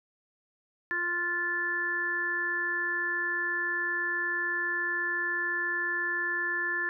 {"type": "harmonic tone", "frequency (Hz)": 349.2, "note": "F4", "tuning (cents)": 0, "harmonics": [1, 3, 4, 5], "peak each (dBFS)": [-40, -39, -39, -28], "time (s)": [0.91, 6.89], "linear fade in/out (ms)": 0, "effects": []}